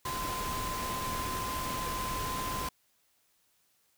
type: tone in noise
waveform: sine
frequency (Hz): 1031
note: C6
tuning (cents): -26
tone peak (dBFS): -35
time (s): 0.05-2.69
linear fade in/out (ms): 5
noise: pink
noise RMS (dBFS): -37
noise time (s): 0.05-2.69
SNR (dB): -1
effects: white hiss -71 dBFS RMS until 3.97 s